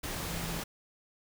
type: tone in noise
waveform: sine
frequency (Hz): 166.4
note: E3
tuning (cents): +17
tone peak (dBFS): -39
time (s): 0.28-0.6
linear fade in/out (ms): 10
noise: pink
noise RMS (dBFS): -37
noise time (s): 0.03-0.64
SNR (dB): -5
effects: none